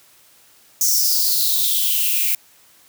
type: noise with high-pass filter sweep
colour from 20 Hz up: violet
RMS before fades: -18 dBFS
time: 0.81-2.35 s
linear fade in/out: 2 ms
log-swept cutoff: 6100 to 2300 Hz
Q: 7
effects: white hiss -52 dBFS RMS until 2.88 s + high-pass 60 Hz 12 dB/octave